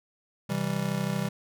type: chord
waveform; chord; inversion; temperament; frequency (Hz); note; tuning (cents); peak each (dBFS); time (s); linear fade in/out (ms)
square; C major; none; just; 130.81 / 163.52 / 196.22; C3 / E3 / G3; 0 / -14 / +2; -34 / -32 / -31; 0.49-1.29; 10
effects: none